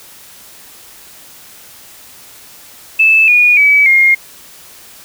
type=tone with pitch steps; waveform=sine; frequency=2625 / 2449 / 2285 / 2132 Hz; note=E7 / D#7 / D7 / C7; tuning=-8 / -28 / -48 / +32 cents; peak=-5 dBFS; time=2.99-4.15 s; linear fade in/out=10 ms; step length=290 ms; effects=white hiss -38 dBFS RMS until 5.04 s